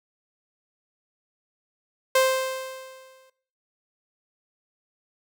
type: tone with exponential decay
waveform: sawtooth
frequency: 523.3 Hz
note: C5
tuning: in tune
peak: -12 dBFS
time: 2.15-3.3 s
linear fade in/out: 5 ms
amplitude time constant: 250 ms
effects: noise-tail reverb RT60 0.5 s tail -18 dB re dry